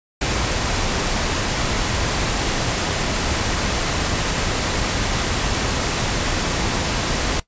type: noise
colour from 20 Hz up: pink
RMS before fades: -21 dBFS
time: 0.21-7.4 s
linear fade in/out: 5 ms
effects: noise-tail reverb RT60 0.1 s tail -17 dB re dry + resampled to 16000 Hz